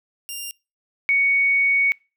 10% pulse / sine tone pair in turn, 2794 / 2230 Hz, F7 / C#7, 0 / +10 cents, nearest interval major third, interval 390 cents, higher first, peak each -21 / -15 dBFS, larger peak second, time 0.29-0.51 / 1.09-1.92 s, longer second, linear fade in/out 0 ms, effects noise-tail reverb RT60 0.3 s tail -26 dB re dry

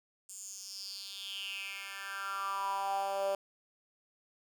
10% pulse tone with high-pass filter sweep, 196.6 Hz, G3, 5 cents sharp, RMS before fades -38 dBFS, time 0.29-3.35 s, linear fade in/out 2 ms, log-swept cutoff 7900 to 550 Hz, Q 5.9, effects none

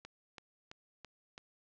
click train, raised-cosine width 0.2 ms, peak -30 dBFS, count 5, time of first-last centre 0.05-1.379 s, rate 3.01 Hz, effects low-pass 6000 Hz 12 dB/octave

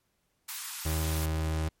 white high-pass noise, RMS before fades -38 dBFS, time 0.48-1.26 s, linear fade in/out 10 ms, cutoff 880 Hz, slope 48 dB/octave
35% pulse tone, 79 Hz, D#2, 27 cents sharp, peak -26 dBFS, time 0.85-1.69 s, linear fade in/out 10 ms
effects pink hiss -75 dBFS RMS until 1.8 s + MP3 64 kbps

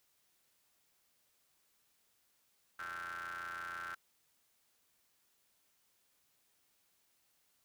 35% pulse ring-modulated tone, 86.2 Hz, F2, 22 cents flat, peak -37 dBFS, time 2.79-3.95 s, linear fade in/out 5 ms, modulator 1450 Hz, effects white hiss -75 dBFS RMS until 7.64 s

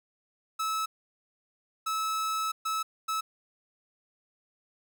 45% pulse tone bursts at uneven times, 1300 Hz, E6, 24 cents flat, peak -28 dBFS, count 4, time 0.59-0.86 / 1.86-2.52 / 2.65-2.83 / 3.08-3.21 s, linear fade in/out 10 ms, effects 11-bit

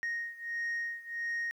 sine beating tone pair, 1864.7 / 1866.2 Hz, A#6 / A#6, 0 / +1 cents, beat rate 1.5 Hz, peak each -34 / -36 dBFS, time 0.03-1.51 s, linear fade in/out 0 ms, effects tanh soft clip ceiling -30 dBFS + 11-bit

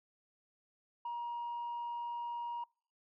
sine tone, 949 Hz, A#5, 31 cents sharp, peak -35 dBFS, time 1.05-2.64 s, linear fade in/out 5 ms, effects noise-tail reverb RT60 0.4 s tail -26 dB re dry + tanh soft clip ceiling -35 dBFS

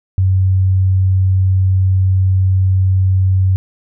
sine tone, 94.3 Hz, F#2, 33 cents sharp, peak -9 dBFS, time 0.18-3.56 s, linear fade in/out 0 ms, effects none

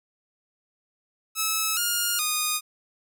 5% pulse tone with pitch steps, 1298 / 1418 / 1232 Hz, E6 / F6 / D#6, -27 / +26 / -17 cents, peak -12 dBFS, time 1.35-2.61 s, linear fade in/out 50 ms, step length 420 ms, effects none

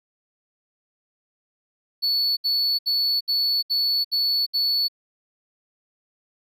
triangle tone bursts, 4435 Hz, C#8, in tune, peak -18 dBFS, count 7, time 2.02-4.884 s, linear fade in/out 20 ms, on 350 ms, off 69 ms, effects none

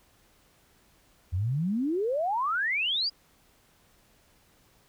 sine exponential sweep, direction up, 82.8 to 4978 Hz, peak -25 dBFS, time 1.32-3.1 s, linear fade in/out 20 ms, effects pink hiss -63 dBFS RMS until 4.88 s

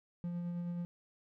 triangle tone with tremolo, 173.9 Hz, F3, 7 cents flat, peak -33 dBFS, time 0.24-0.85 s, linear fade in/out 0 ms, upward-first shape sine, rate 9.4 Hz, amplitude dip 25%, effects none

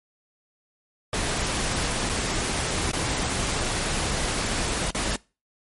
pink noise with dropouts, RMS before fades -26 dBFS, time 1.13-5.16 s, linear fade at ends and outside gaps 2 ms, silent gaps 2.092-2.096 / 2.915-2.932 / 4.907-4.947 s, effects noise-tail reverb RT60 0.3 s tail -22 dB re dry + MP3 48 kbps

